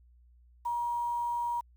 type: tone with quantisation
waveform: sine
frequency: 952 Hz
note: A#5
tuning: 36 cents sharp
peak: -29 dBFS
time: 0.65-1.61 s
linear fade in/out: 10 ms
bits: 9
effects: added 60 Hz sine -57 dBFS peak until 1.76 s